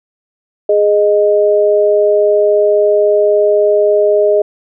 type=tone pair together; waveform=sine; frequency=415.3 / 619 Hz; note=G#4 / D#5; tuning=0 / -9 cents; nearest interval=perfect fifth; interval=691 cents; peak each=-10 dBFS; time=0.69-4.42 s; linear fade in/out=5 ms; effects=none